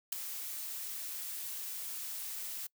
blue noise with ADSR envelope, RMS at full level -29 dBFS, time 0.12-2.67 s, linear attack 7 ms, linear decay 4 ms, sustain -12 dB, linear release 6 ms, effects noise-tail reverb RT60 0.1 s tail -25 dB re dry

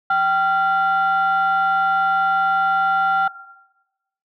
sine tone pair together, 777 / 1382.4 Hz, G5 / F6, -16 / -18 cents, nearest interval minor seventh, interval 998 cents, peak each -17 / -15 dBFS, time 0.1-3.28 s, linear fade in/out 5 ms, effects noise-tail reverb RT60 1.0 s tail -19 dB re dry + tanh soft clip ceiling -11 dBFS

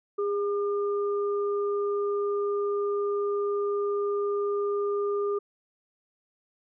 sine tone pair together, 407.2 / 1204 Hz, G#4 / D6, -34 / +43 cents, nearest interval octave + perfect fifth, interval 1877 cents, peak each -25 / -35 dBFS, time 0.18-5.39 s, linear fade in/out 10 ms, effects none

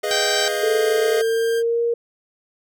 square chord, F half-diminished seventh, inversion first, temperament equal, 415.3 / 493.9 / 622.3 / 698.5 Hz, Ab4 / Cb5 / Eb5 / F5, 0 / 0 / 0 / 0 cents, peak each -26 / -30 / -26 / -32 dBFS, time 0.03-1.22 s, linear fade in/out 10 ms
sawtooth tone, 1591 Hz, G6, 25 cents sharp, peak -25 dBFS, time 0.06-1.63 s, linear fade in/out 50 ms
harmonic tone, 777 Hz, G5, 16 cents flat, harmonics 1 / 2 / 3 / 4 / 5 / 6 / 7 / 8 / 10, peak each -30 / -26 / -32 / -28 / -27 / -28 / -28 / -32 / -29 dBFS, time 0.11-0.48 s, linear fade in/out 0 ms
sine tone with pitch glide, 440 to 468.9 Hz, A4 to A#4, 0 to +10 cents, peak -17 dBFS, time 0.63-1.94 s, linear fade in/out 5 ms, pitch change +110 cents, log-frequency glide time 0.86-1.82 s
effects none

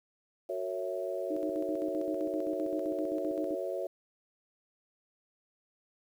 sine chord, F# dominant seventh, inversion none, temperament equal with one note detuned, 370 / 458.2 / 554.4 / 659.3 Hz, F#4 / A#4 / C#5 / E5, 0 / -30 / 0 / 0 cents, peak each -38 / -41 / -36 / -38 dBFS, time 0.49-3.87 s, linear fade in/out 5 ms
sine tone with tremolo, 310.5 Hz, D#4, 3 cents flat, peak -32 dBFS, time 1.3-3.55 s, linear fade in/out 10 ms, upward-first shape square, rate 7.7 Hz, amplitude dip 60%
effects 10-bit

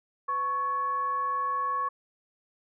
sine tone with frequency modulation, 1108.7 Hz, C#6, in tune, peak -26 dBFS, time 0.28-1.89 s, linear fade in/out 10 ms, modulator 603 Hz, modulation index 0.29, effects none

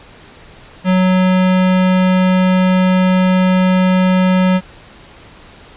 square tone, 185 Hz, F#3, in tune, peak -10 dBFS, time 0.84-4.61 s, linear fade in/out 50 ms, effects pink hiss -40 dBFS RMS until 5.76 s + resampled to 8000 Hz

